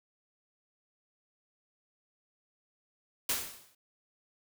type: noise with exponential decay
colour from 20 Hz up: white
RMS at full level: -28 dBFS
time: 3.29-3.75 s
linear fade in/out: 5 ms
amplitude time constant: 98 ms
effects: none